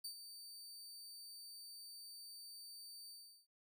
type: tone with ADSR envelope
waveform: sawtooth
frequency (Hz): 4604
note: D8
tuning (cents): -35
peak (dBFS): -40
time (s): 0.04-3.47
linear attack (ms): 8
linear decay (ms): 92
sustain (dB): -9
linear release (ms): 380
effects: none